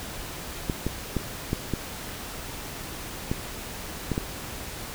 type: clicks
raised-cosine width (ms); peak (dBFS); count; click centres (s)
3; -12; 8; 0.698 / 0.866 / 1.167 / 1.531 / 1.737 / 3.315 / 4.117 / 4.179
effects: pink hiss -37 dBFS RMS until 4.94 s